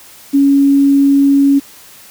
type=tone with quantisation; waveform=sine; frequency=278.6 Hz; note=C#4; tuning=9 cents sharp; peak=-6 dBFS; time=0.33-1.6 s; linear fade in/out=20 ms; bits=6; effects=white hiss -39 dBFS RMS until 2.1 s